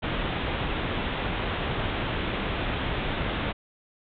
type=low-pass noise; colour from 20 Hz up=pink; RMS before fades=-29 dBFS; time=0.02-3.53 s; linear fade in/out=20 ms; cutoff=3700 Hz; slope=96 dB/octave; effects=none